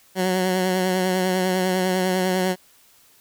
15% pulse tone with vibrato, 185 Hz, F#3, in tune, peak -13 dBFS, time 0.15-2.56 s, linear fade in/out 50 ms, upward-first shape triangle, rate 10 Hz, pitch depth 37 cents each way, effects white hiss -55 dBFS RMS until 3.2 s

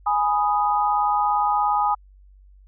sine chord, G# minor, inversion none, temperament equal, 830.6 / 987.8 / 1244.5 Hz, G#5 / B5 / D#6, 0 / 0 / 0 cents, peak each -20 / -25 / -23 dBFS, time 0.06-1.95 s, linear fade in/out 10 ms, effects added 48 Hz sine -47 dBFS peak until 2.67 s

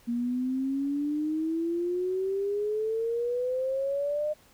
sine exponential sweep, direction up, 234.5 to 611 Hz, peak -26 dBFS, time 0.07-4.34 s, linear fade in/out 20 ms, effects pink hiss -59 dBFS RMS until 4.53 s

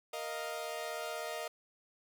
sawtooth chord, Bb suspended fourth, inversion none, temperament equal, 466.2 / 622.3 / 698.5 Hz, Bb4 / Eb5 / F5, 0 / 0 / 0 cents, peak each -40 / -37 / -39 dBFS, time 0.13-1.48 s, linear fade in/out 5 ms, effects none

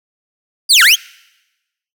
30% pulse linear two-way sweep, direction down then up, 4978 to 1323 to 3393 Hz, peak -3 dBFS, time 0.69-0.96 s, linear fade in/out 20 ms, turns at 0.83 s, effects noise-tail reverb RT60 1.0 s tail -25 dB re dry

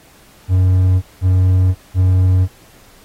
triangle tone bursts, 92.5 Hz, F#2, in tune, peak -7 dBFS, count 3, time 0.48-2.48 s, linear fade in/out 50 ms, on 540 ms, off 190 ms, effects pink hiss -47 dBFS RMS until 3.04 s + AAC 48 kbps

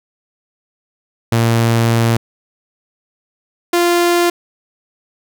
sawtooth tone pair in turn, 115.5 / 347.3 Hz, A#2 / F4, -16 / -10 cents, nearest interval octave + perfect fifth, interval 1906 cents, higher second, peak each -7 dBFS, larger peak neither, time 1.32-2.17 / 3.73-4.3 s, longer first, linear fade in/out 5 ms, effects none

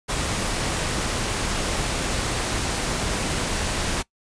pink noise, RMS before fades -25 dBFS, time 0.08-4.03 s, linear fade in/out 20 ms, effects noise-tail reverb RT60 0.1 s tail -21 dB re dry + resampled to 22050 Hz

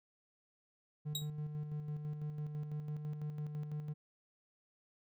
triangle tone with tremolo, 150.1 Hz, D3, 38 cents sharp, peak -35 dBFS, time 1.05-3.94 s, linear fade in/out 20 ms, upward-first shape square, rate 6 Hz, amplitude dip 45%
sawtooth tone with exponential decay, 3814 Hz, A#7, 39 cents sharp, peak -30 dBFS, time 1.15-1.3 s, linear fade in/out 2 ms, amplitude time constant 32 ms
effects none

